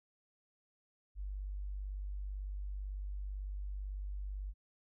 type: tone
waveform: sine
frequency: 49 Hz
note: G1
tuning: in tune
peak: -38 dBFS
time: 1.15-4.54 s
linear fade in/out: 50 ms
effects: none